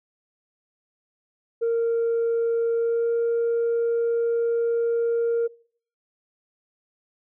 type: tone with pitch glide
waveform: sine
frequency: 462.6 to 465.8 Hz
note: A#4 to A#4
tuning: -13 to -1 cents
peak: -18 dBFS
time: 1.61-5.48 s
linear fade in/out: 20 ms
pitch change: +12 cents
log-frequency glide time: 2.76-3.1 s
effects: noise-tail reverb RT60 0.5 s tail -23 dB re dry + tanh soft clip ceiling -18 dBFS